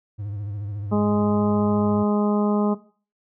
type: tone with vibrato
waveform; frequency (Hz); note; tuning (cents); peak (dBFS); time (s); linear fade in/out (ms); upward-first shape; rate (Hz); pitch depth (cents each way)
triangle; 102.3; G#2; -26; -26; 0.18-2.04; 20; sine; 14; 70
type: harmonic tone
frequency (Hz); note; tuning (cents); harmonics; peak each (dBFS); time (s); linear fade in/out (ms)
207.7; G#3; 0; 1 / 2 / 3 / 4 / 5 / 6; -19 / -25 / -29 / -31 / -33 / -35; 0.91-2.75; 20
effects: noise-tail reverb RT60 0.4 s tail -17 dB re dry